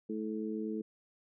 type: harmonic tone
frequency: 108.5 Hz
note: A2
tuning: 24 cents flat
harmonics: 2 / 3 / 4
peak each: -37 / -39 / -40 dBFS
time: 0.09-0.82 s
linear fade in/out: 10 ms
effects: none